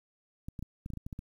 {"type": "clicks", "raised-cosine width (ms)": 5, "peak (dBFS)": -27, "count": 10, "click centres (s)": [0.485, 0.592, 0.626, 0.861, 0.903, 0.936, 0.973, 1.065, 1.128, 1.191], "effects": ["10-bit"]}